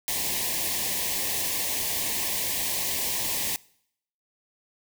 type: band-stop noise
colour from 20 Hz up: white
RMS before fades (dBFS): -28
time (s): 0.08-3.56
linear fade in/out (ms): 0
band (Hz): 1100 to 1700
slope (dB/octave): 96
effects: noise-tail reverb RT60 0.7 s tail -23 dB re dry